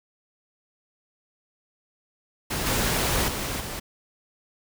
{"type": "noise with level steps", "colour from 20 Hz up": "pink", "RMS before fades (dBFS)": [-28, -24, -30, -34], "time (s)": [2.5, 3.8], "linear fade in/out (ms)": 10, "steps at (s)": [2.66, 3.28, 3.6], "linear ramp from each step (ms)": 2, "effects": []}